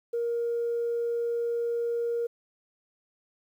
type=tone; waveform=sine; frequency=470 Hz; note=A#4; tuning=14 cents sharp; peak=-25 dBFS; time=0.13-2.27 s; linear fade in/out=10 ms; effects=tanh soft clip ceiling -22 dBFS + 10-bit